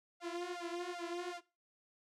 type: tone with flanger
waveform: sawtooth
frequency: 349.2 Hz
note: F4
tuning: in tune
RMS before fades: -42 dBFS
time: 0.2-1.41 s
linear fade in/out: 50 ms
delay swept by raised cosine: 1.4 to 6.1 ms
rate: 2.6 Hz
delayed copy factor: +1
effects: noise-tail reverb RT60 0.3 s tail -19 dB re dry + low-pass 7000 Hz 12 dB/octave